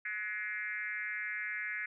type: tone with frequency modulation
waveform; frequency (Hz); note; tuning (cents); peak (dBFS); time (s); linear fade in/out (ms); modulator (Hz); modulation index
sine; 1901; A#6; +33; -35; 0.05-1.86; 5; 209; 1.7
effects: none